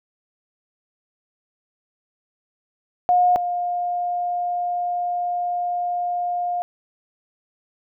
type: tone pair in turn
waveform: sine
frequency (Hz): 717 / 707.9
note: F5 / F5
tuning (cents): +45 / +23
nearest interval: unison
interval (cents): 22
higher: first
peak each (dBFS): -13 / -21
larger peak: first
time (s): 3.09-3.36 / 3.36-6.62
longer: second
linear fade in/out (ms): 0
effects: none